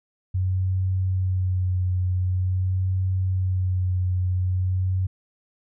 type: tone with vibrato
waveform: sine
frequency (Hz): 92.5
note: F#2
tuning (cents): 0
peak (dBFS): -20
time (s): 0.34-5.07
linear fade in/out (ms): 10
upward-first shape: sine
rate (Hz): 0.46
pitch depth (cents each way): 22
effects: none